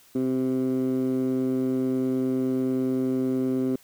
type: tone with band-pass filter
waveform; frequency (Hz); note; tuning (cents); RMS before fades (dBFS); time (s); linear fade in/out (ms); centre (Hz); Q
15% pulse; 129.9; C3; -12; -25; 0.15-3.76; 5; 300; 3.7
effects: white hiss -56 dBFS RMS until 3.83 s